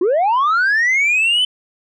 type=linear sweep; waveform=sine; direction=up; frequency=330.3 to 3066 Hz; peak=-10 dBFS; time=0.01-1.45 s; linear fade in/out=5 ms; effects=tanh soft clip ceiling -11 dBFS